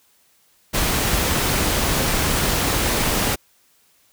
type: noise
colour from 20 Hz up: pink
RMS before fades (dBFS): -20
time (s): 0.73-3.36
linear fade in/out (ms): 20
effects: white hiss -59 dBFS RMS until 4.12 s